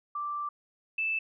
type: tone pair in turn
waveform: sine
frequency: 1174 / 2636 Hz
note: D6 / E7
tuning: -1 / -1 cents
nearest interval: octave + major second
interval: 1400 cents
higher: second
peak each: -31 / -27 dBFS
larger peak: second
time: 0.15-0.49 / 0.98-1.19 s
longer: first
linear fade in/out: 5 ms
effects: none